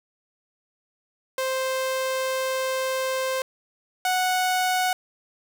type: tone pair in turn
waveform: sawtooth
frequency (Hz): 523.3 / 737.8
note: C5 / F#5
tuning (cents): 0 / -5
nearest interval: tritone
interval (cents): 595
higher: second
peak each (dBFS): -20 / -17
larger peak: second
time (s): 1.38-3.42 / 4.05-4.93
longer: first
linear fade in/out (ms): 2
effects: none